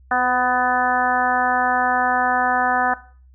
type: harmonic tone with a mistuned harmonic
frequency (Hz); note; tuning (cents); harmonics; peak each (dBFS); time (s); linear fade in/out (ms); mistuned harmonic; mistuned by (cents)
250; B3; +21; 1 / 2 / 3 / 4 / 5 / 6 / 7; -30 / -31 / -19 / -26 / -24 / -22 / -25; 0.11-2.94; 5; 2; +22
effects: noise-tail reverb RT60 0.4 s tail -17 dB re dry + added 64 Hz sine -46 dBFS peak until 3.34 s